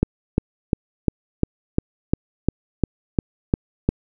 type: click train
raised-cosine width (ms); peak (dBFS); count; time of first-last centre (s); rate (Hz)
3; -3; 12; 0.03-3.89; 2.85
effects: none